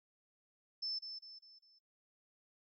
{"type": "tone with echo", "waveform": "sine", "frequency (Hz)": 5280, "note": "E8", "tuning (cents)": 2, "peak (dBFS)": -37, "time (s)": [0.82, 0.99], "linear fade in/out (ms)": 10, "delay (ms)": 200, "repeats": 4, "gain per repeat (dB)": -7, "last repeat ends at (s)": 1.79, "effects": ["noise-tail reverb RT60 0.2 s tail -26 dB re dry"]}